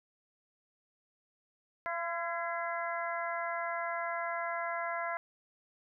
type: harmonic tone with a mistuned harmonic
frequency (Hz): 340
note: F4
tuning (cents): -46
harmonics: 2 / 3 / 4 / 5 / 6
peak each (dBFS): -37 / -39 / -40 / -41 / -42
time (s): 1.86-5.17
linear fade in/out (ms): 0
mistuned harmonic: 5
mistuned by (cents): -36
effects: none